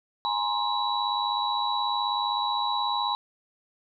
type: tone cluster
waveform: sine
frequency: 835 / 951 / 1050 / 3915 Hz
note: G#5 / A#5 / C6 / B7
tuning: +9 / +34 / +6 / -16 cents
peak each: -30 dBFS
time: 0.25-3.15 s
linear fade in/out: 0 ms
effects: none